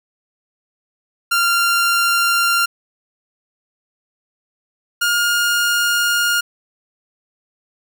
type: tone pair in turn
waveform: sawtooth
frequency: 1387 / 1418.6 Hz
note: F6 / F6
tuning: -12 / +27 cents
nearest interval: unison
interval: 39 cents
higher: second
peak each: -10 / -11 dBFS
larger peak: first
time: 1.31-2.66 / 5.01-6.41 s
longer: second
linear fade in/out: 10 ms
effects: none